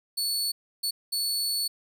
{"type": "tone bursts at uneven times", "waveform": "sawtooth", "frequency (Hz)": 4435, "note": "C#8", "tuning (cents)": 0, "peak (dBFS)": -23, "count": 3, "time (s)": [[0.17, 0.52], [0.83, 0.91], [1.12, 1.68]], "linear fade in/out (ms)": 10, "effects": []}